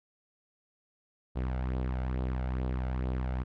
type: tone with flanger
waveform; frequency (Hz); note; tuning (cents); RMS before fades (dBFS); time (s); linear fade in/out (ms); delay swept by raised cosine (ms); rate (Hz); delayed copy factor
sawtooth; 63.6; C2; -48; -32; 1.35-3.44; 20; 0.23 to 1.43; 2.3; +0.5
effects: low-pass 2000 Hz 12 dB/octave